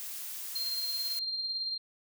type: noise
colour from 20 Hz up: blue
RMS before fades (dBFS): -40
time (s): 0-1.19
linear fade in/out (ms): 0
type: tone with tremolo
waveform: sine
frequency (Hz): 4186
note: C8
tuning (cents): 0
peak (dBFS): -30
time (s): 0.55-1.78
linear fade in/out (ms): 10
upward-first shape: sine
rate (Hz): 18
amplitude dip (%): 40
effects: none

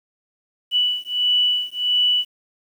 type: beating tone pair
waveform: sine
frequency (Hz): 2960 / 2961.5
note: F#7 / F#7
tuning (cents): 0 / +1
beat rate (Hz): 1.5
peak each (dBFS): -20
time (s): 0.71-2.25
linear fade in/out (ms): 50
effects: 8-bit

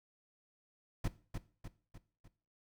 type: noise with echo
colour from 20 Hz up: brown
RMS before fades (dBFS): -33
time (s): 1.04-1.08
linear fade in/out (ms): 5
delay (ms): 300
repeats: 4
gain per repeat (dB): -6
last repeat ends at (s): 2.28
effects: noise-tail reverb RT60 0.4 s tail -17 dB re dry

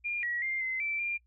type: tone with pitch steps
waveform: sine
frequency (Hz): 2408 / 1919 / 2104 / 2058 / 2331 / 2392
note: D7 / A#6 / C7 / C7 / D7 / D7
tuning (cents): +43 / +50 / +9 / -29 / -14 / +31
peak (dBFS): -30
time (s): 0.04-1.18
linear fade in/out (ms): 20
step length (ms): 190
effects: noise-tail reverb RT60 0.1 s tail -24 dB re dry + added 60 Hz sine -64 dBFS peak until 1.26 s

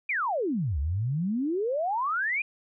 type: exponential two-way sweep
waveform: sine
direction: down then up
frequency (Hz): 2489 to 66.7 to 2489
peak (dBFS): -25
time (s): 0.09-2.42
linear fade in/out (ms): 5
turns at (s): 0.79
effects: none

